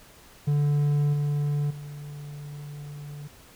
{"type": "tone with level steps", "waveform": "triangle", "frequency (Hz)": 145.9, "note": "D3", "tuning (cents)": -11, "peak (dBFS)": [-18, -21, -34], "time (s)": [0.47, 3.28], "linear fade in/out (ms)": 10, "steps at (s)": [1.13, 1.7], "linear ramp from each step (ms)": 10, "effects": ["pink hiss -52 dBFS RMS until 3.55 s"]}